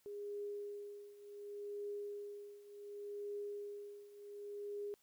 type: tone with tremolo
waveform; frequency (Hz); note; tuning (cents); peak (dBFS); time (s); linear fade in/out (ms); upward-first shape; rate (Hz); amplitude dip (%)
sine; 409.6; G#4; -24; -40; 0.06-4.94; 0; triangle; 0.68; 85
effects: white hiss -74 dBFS RMS until 5.02 s